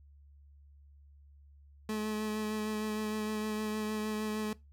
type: tone with vibrato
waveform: 30% pulse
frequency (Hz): 214.5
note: A3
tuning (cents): -44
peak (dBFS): -30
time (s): 1.89-4.53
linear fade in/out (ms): 2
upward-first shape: sine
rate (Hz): 6.5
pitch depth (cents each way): 16
effects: noise-tail reverb RT60 0.2 s tail -20 dB re dry + added 71 Hz sine -55 dBFS peak until 4.72 s